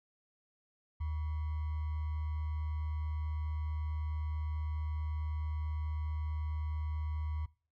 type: tone with sample-and-hold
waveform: sine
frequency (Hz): 77.3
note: D#2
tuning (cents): -11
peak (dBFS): -33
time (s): 1-7.46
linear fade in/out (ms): 10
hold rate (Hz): 1050
effects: noise-tail reverb RT60 0.4 s tail -21 dB re dry + low-pass 2000 Hz 12 dB/octave